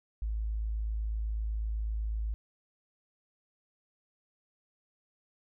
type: tone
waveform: sine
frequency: 54 Hz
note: A1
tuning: 32 cents flat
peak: -30 dBFS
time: 0.22-2.34 s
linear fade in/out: 0 ms
effects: none